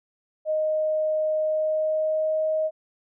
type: tone with pitch glide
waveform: sine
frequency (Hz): 621 to 627.1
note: D#5 to D#5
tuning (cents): -3 to +13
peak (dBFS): -21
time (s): 0.45-2.71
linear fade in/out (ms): 50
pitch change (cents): +16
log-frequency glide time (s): 1.41-2.47
effects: none